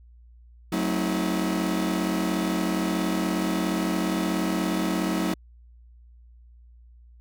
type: chord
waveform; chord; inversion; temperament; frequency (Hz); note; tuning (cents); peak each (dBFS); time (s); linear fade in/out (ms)
40% pulse; F# diminished seventh; none; just; 185 / 222 / 266.4 / 319.7; F#3 / A3 / C4 / Eb4; 0 / +16 / +31 / +47; -27 / -30 / -32 / -27; 0.72-5.34; 5
effects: added 59 Hz sine -48 dBFS peak until 7.2 s